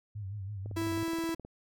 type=tone with vibrato; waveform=sine; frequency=100 Hz; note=G2; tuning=35 cents sharp; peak=-36 dBFS; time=0.15-1.04 s; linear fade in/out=10 ms; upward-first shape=sine; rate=6.1 Hz; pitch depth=100 cents each way
type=click train; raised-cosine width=2 ms; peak=-32 dBFS; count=16; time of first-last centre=0.66-1.449 s; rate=19 Hz
type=tone; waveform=45% pulse; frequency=329.6 Hz; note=E4; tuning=in tune; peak=-31 dBFS; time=0.76-1.35 s; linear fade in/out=10 ms
effects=none